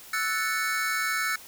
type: chord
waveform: square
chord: F# minor seventh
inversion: third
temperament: equal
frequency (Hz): 1318.5 / 1480 / 1760 / 2217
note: E6 / F#6 / A6 / C#7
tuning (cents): 0 / 0 / 0 / 0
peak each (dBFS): -32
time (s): 0.13-1.36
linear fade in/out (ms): 5
effects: white hiss -47 dBFS RMS until 1.47 s